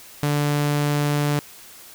sawtooth tone, 146.3 Hz, D3, 6 cents flat, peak -15 dBFS, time 0.23-1.39 s, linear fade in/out 0 ms, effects white hiss -44 dBFS RMS until 1.94 s

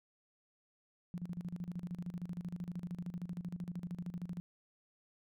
sine tone with tremolo, 175.6 Hz, F3, 10 cents sharp, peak -37 dBFS, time 1.14-4.4 s, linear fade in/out 0 ms, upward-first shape square, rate 13 Hz, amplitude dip 80%, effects none

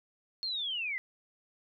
sine linear sweep, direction down, 4334 to 1975.5 Hz, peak -32 dBFS, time 0.43-0.98 s, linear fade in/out 0 ms, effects none

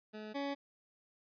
20% pulse tone pair in turn, 214.1 / 280.8 Hz, A3 / C#4, -47 / +22 cents, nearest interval perfect fourth, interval 469 cents, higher second, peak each -39 / -31 dBFS, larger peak second, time 0.13-0.34 / 0.34-0.55 s, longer neither, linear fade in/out 20 ms, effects resampled to 11025 Hz

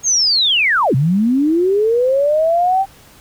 sine linear two-way sweep, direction down then up, 6645 to 123.2 to 789 Hz, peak -11 dBFS, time 0.03-2.86 s, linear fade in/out 50 ms, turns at 0.95 s, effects pink hiss -45 dBFS RMS until 3.2 s

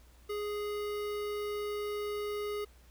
square tone with notch filter, 415.3 Hz, G#4, in tune, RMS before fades -36 dBFS, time 0.29-2.65 s, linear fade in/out 10 ms, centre 7300 Hz, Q 1.3, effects added 60 Hz sine -57 dBFS peak until 2.9 s + pink hiss -64 dBFS RMS until 2.9 s

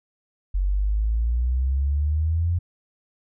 sine exponential sweep, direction up, 45.72 to 88.3 Hz, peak -19 dBFS, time 0.54-2.59 s, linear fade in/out 10 ms, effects none

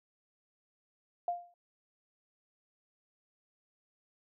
sine tone with exponential decay, 700 Hz, F5, 4 cents sharp, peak -27 dBFS, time 1.28-1.54 s, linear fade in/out 2 ms, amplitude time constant 56 ms, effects none

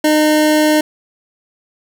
25% pulse tone, 305.7 Hz, D#4, 30 cents flat, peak -6 dBFS, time 0.04-0.81 s, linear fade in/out 5 ms, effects none

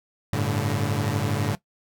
sawtooth chord, G suspended second, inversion none, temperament equal with one note detuned, 98 / 110 / 143.64 Hz, G2 / A2 / D3, 0 / 0 / -38 cents, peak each -24 / -23 / -23 dBFS, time 0.33-1.55 s, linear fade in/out 0 ms, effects noise-tail reverb RT60 0.1 s tail -17 dB re dry

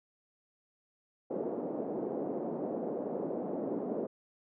white band-pass noise, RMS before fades -36 dBFS, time 1.3-4.07 s, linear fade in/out 10 ms, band 210 to 550 Hz, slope 24 dB/octave, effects none

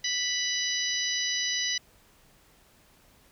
harmonic tone, 987.8 Hz, B5, in tune, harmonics 2 / 3 / 4 / 5 / 6, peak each -33 / -33 / -33 / -33 / -33 dBFS, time 0.04-1.78 s, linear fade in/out 5 ms, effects pink hiss -60 dBFS RMS until 3.31 s

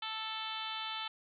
harmonic tone, 440 Hz, A4, in tune, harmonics 2 / 3 / 4 / 5 / 6 / 7 / 8 / 9 / 10, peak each -44 / -44 / -50 / -50 / -47 / -43 / -44 / -49 / -56 dBFS, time 0.02-1.08 s, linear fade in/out 5 ms, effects none

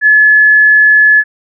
sine tone, 1713 Hz, A6, 47 cents flat, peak -3 dBFS, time 0.01-1.24 s, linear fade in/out 50 ms, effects none

